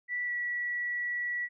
sine tone with pitch glide, 1962 to 1941.7 Hz, B6 to B6, -12 to -30 cents, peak -30 dBFS, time 0.08-1.49 s, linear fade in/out 50 ms, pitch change -18 cents, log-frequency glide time 0.25-0.32 s, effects none

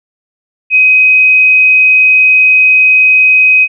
sine tone, 2521 Hz, D#7, 22 cents sharp, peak -3 dBFS, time 0.7-3.68 s, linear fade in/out 50 ms, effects none

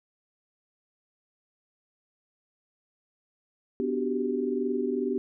sine chord, G major seventh, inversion first, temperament equal with one note detuned, 250 / 293.7 / 370 / 392 Hz, B3 / D4 / F#4 / G4, +21 / 0 / 0 / 0 cents, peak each -30 / -34 / -34 / -29 dBFS, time 3.8-5.18 s, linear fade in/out 0 ms, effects none

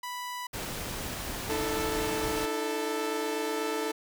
sawtooth tone, 987.8 Hz, B5, in tune, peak -31 dBFS, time 0.03-0.47 s, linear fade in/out 5 ms
pink noise, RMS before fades -36 dBFS, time 0.53-2.46 s, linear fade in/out 10 ms
sawtooth chord, D suspended second, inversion none, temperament equal with one note detuned, 301.4 / 329.6 / 440 Hz, D4 / E4 / A4, +45 / 0 / 0 cents, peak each -32 / -33 / -27 dBFS, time 1.49-3.92 s, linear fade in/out 10 ms
effects none

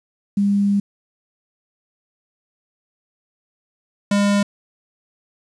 sine / square tone pair in turn, 201.2 / 202.5 Hz, G3 / G#3, +45 / -43 cents, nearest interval unison, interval 12 cents, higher second, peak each -14 / -15 dBFS, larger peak first, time 0.37-0.8 / 4.11-4.43 s, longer first, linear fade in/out 5 ms, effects resampled to 22050 Hz + 8-bit

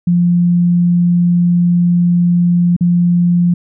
sine tone with dropouts, 174.61 Hz, F3, in tune, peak -8 dBFS, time 0.07-3.54 s, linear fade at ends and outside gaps 5 ms, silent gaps 2.765-2.808 s, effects none

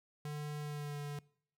square tone with pitch glide, 148.6 to 145.54 Hz, D3 to D3, +21 to -15 cents, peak -40 dBFS, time 0.25-1.19 s, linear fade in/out 2 ms, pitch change -36 cents, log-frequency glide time 0.61-0.97 s, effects noise-tail reverb RT60 0.6 s tail -23 dB re dry

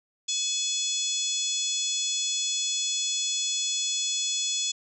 harmonic tone, 850 Hz, G#5, 40 cents sharp, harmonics 3 / 4 / 5 / 6 / 7 / 8 / 9, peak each -40 / -29 / -38 / -36 / -36 / -31 / -35 dBFS, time 0.28-4.72 s, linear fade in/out 10 ms, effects none

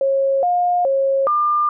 sine tone with pitch steps, 544 / 711 / 543 / 1200 Hz, C#5 / F5 / C#5 / D6, -33 / +31 / -36 / +37 cents, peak -14 dBFS, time 0.01-1.69 s, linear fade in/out 2 ms, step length 420 ms, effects none

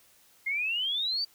sine exponential sweep, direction up, 2098 to 4699 Hz, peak -27 dBFS, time 0.46-1.25 s, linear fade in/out 10 ms, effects white hiss -61 dBFS RMS until 1.34 s

